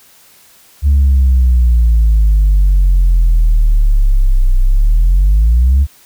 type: exponential two-way sweep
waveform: sine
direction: down then up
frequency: 72.1 to 30.68 to 72.1 Hz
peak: -4 dBFS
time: 0.82-5.87 s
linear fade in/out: 50 ms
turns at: 4.58 s
effects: tanh soft clip ceiling -4 dBFS + white hiss -45 dBFS RMS until 6.05 s

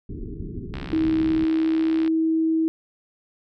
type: low-pass noise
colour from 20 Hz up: pink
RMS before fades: -33 dBFS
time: 0.09-1.45 s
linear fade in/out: 5 ms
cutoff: 420 Hz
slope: 96 dB/octave
type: click train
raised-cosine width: 0.3 ms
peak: -20 dBFS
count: 91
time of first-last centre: 0.74-2.077 s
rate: 67.3 Hz
type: tone with pitch glide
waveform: sine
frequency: 318.7 to 322 Hz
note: D#4 to E4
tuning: +42 to -41 cents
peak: -18 dBFS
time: 0.93-2.68 s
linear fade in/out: 0 ms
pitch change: +17 cents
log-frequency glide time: 1.21-1.97 s
effects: none

